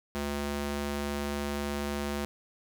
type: tone with high-pass filter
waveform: square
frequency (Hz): 71.8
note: D2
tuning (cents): -39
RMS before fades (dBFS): -33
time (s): 0.15-2.25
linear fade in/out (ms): 0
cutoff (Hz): 160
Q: 0.69
effects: none